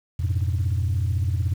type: chord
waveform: sine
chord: F diminished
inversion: none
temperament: equal with one note detuned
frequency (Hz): 87.31 / 103.83 / 121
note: F2 / Ab2 / Cb3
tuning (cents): 0 / 0 / -35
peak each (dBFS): -21 / -25 / -26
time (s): 0.19-1.54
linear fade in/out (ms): 10
effects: tanh soft clip ceiling -16 dBFS + 8-bit